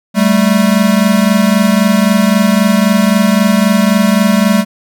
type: tone pair together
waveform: square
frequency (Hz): 194.7 / 218.5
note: G3 / A3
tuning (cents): -12 / -12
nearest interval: major second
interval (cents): 200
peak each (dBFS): -11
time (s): 0.14-4.65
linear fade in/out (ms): 50
effects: none